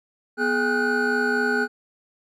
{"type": "tone cluster", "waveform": "triangle", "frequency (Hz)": [245.7, 421.3, 809, 1458, 1522], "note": ["B3", "G#4", "G#5", "F#6", "F#6"], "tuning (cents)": [-9, 25, -46, -26, 48], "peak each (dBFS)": [-25, -23, -29, -22, -26], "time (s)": [0.37, 1.68], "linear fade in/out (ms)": 50, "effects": []}